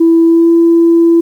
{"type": "tone with pitch glide", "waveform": "sine", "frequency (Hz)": [331, 335.4], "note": ["E4", "E4"], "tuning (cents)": [7, 30], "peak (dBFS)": -3, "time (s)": [0, 1.21], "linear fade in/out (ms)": 10, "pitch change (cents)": 23, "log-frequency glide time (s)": [0.25, 0.5], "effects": ["tanh soft clip ceiling 0 dBFS", "7-bit"]}